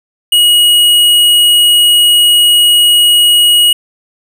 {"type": "tone", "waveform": "square", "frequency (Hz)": 2900, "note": "F#7", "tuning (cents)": -35, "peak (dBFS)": -5, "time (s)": [0.32, 3.73], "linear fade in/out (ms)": 5, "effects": []}